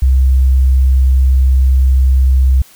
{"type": "tone", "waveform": "sine", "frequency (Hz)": 65.41, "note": "C2", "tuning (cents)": 0, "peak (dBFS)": -6, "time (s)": [0.02, 2.62], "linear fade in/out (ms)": 5, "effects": ["white hiss -43 dBFS RMS until 2.75 s"]}